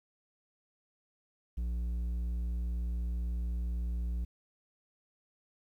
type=tone with low-pass filter; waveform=square; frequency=59 Hz; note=A#1; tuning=22 cents sharp; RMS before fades=-34 dBFS; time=1.57-4.25 s; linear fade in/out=10 ms; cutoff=150 Hz; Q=0.51; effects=11-bit